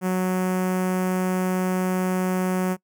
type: tone with notch filter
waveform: sawtooth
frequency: 184.6 Hz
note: F#3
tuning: 4 cents flat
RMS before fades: -23 dBFS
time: 0.01-2.77 s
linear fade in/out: 50 ms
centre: 3900 Hz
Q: 0.68
effects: noise-tail reverb RT60 0.1 s tail -24 dB re dry